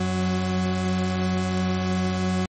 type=tone pair together; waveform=40% pulse; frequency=91.04 / 185 Hz; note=F#2 / F#3; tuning=-28 / 0 cents; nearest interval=octave; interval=1228 cents; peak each=-27 / -22 dBFS; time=0-2.46 s; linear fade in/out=5 ms; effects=MP3 32 kbps